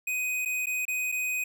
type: tone with dropouts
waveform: square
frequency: 2500 Hz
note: D#7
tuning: 8 cents sharp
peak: -28 dBFS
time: 0.07-1.44 s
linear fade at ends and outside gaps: 5 ms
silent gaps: 0.451-0.457 / 0.659-0.668 / 0.853-0.88 / 1.118-1.122 s
effects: none